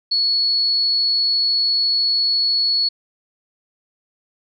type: tone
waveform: sine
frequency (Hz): 4386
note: C#8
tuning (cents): -19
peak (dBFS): -15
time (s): 0.11-2.89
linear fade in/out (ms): 10
effects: none